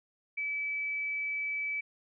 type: tone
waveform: sine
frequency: 2300 Hz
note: D7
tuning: 37 cents flat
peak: -31 dBFS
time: 0.37-1.81 s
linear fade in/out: 10 ms
effects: none